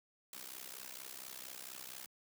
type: noise with amplitude modulation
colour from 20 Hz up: white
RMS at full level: -45 dBFS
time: 0.33-2.06 s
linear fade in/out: 2 ms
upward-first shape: sine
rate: 64.3 Hz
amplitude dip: 90%
effects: high-pass 150 Hz 12 dB/octave